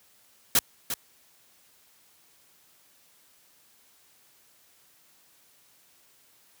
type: noise with echo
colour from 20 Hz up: white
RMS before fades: -20 dBFS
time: 0.55-0.59 s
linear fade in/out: 2 ms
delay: 350 ms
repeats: 1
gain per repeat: -10 dB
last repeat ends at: 0.94 s
effects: white hiss -61 dBFS RMS until 6.6 s + high-pass 60 Hz 12 dB/octave